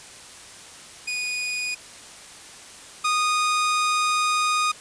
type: tone pair in turn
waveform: sawtooth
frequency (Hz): 2470 / 1235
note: D#7 / D#6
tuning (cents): -13 / -13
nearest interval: octave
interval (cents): 1200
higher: first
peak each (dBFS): -22 / -16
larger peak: second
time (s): 1.07-1.75 / 3.04-4.72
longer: second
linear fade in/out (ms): 10
effects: white hiss -43 dBFS RMS until 4.8 s + resampled to 22050 Hz